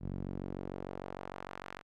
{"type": "tone with band-pass filter sweep", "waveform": "sawtooth", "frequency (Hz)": 46.64, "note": "F#1", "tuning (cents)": 15, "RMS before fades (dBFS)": -42, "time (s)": [0, 1.83], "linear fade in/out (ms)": 50, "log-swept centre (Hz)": [160, 1700], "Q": 0.95, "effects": []}